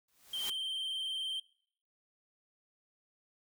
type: noise with exponential growth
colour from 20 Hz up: white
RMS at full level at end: -38 dBFS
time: 0.08-0.5 s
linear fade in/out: 5 ms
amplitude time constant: 91 ms
type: tone with vibrato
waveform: triangle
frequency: 3136 Hz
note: G7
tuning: in tune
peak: -33 dBFS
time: 0.33-1.4 s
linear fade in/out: 5 ms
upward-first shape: triangle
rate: 20 Hz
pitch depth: 53 cents each way
effects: noise-tail reverb RT60 0.6 s tail -23 dB re dry